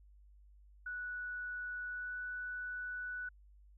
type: tone with pitch glide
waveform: sine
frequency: 1475 to 1483.5 Hz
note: F#6 to F#6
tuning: -6 to +4 cents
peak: -39 dBFS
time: 0.86-3.29 s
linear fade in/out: 5 ms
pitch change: +10 cents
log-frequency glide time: 1.89-2.16 s
effects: added 50 Hz sine -58 dBFS peak until 3.77 s